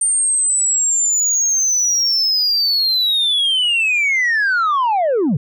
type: linear sweep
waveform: sine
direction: down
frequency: 8870 to 120.3 Hz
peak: -11 dBFS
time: 0.01-5.37 s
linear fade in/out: 5 ms
effects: tanh soft clip ceiling -12 dBFS